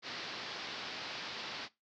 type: low-pass noise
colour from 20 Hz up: white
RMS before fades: -43 dBFS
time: 0.02-1.69 s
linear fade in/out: 50 ms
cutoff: 5000 Hz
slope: 48 dB/octave
effects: noise-tail reverb RT60 0.2 s tail -18 dB re dry + high-pass 150 Hz 12 dB/octave